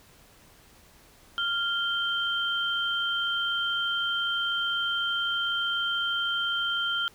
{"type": "tone pair together", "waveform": "sine", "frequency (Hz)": [1396.9, 3136], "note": ["F6", "G7"], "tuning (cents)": [0, 0], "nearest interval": "octave + major second", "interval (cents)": 1400, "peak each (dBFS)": -28, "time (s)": [1.38, 7.08], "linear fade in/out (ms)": 0, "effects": ["pink hiss -56 dBFS RMS until 7.14 s"]}